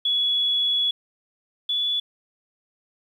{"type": "tone pair in turn", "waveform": "sine", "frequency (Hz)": [3384, 3431], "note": ["G#7", "A7"], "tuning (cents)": [32, -44], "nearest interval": "unison", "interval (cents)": 24, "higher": "second", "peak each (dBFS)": [-19, -21], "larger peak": "first", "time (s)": [[0.05, 0.91], [1.69, 2]], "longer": "first", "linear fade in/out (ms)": 5, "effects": ["9-bit"]}